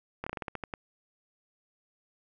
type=slowing click train; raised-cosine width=0.5 ms; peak=-20 dBFS; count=10; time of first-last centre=0.24-0.738 s; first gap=25 ms; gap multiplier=1.19; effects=none